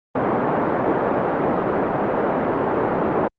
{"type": "band-pass noise", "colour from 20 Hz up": "pink", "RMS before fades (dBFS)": -20, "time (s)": [0.15, 3.28], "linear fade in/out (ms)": 5, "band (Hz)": [270, 1000], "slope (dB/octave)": 12, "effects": ["low-pass 2000 Hz 12 dB/octave", "Opus 24 kbps"]}